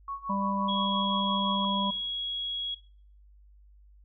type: tone with tremolo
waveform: sine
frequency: 1109 Hz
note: C#6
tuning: in tune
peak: -31 dBFS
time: 0.08-1.65 s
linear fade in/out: 2 ms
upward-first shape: sine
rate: 5.8 Hz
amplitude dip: 85%
type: harmonic tone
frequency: 197.8 Hz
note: G3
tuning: 16 cents sharp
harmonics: 1 / 3 / 5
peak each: -30 / -38 / -30 dBFS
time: 0.29-1.91 s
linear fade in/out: 10 ms
type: tone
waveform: sine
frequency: 3322 Hz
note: G#7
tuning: in tune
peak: -30 dBFS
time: 0.68-2.75 s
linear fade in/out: 10 ms
effects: noise-tail reverb RT60 0.5 s tail -18 dB re dry + added 50 Hz sine -53 dBFS peak until 4.04 s